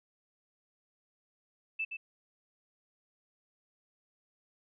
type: tone with echo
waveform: sine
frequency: 2637 Hz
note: E7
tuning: in tune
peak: -31 dBFS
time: 1.79-1.85 s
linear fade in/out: 10 ms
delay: 120 ms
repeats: 1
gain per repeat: -6 dB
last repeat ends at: 1.97 s
effects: none